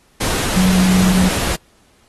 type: tone in noise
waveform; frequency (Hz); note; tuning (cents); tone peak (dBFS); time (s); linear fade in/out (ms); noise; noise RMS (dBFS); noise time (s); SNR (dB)
sine; 185; F#3; 0; -11; 0.56-1.29; 10; pink; -20; 0.2-1.56; +6
effects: pink hiss -55 dBFS RMS until 2.08 s + AAC 32 kbps